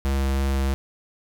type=tone with vibrato; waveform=square; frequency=67.8 Hz; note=C#2; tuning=38 cents flat; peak=-21 dBFS; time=0.05-0.74 s; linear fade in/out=0 ms; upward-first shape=sine; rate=3.1 Hz; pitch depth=10 cents each way; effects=none